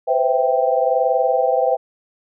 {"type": "chord", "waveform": "sine", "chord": "C major seventh", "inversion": "third", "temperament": "equal with one note detuned", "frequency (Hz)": [502.2, 523.3, 659.3, 784], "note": ["B4", "C5", "E5", "G5"], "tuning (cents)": [29, 0, 0, 0], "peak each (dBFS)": -20, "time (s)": [0.07, 1.77], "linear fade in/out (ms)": 20, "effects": []}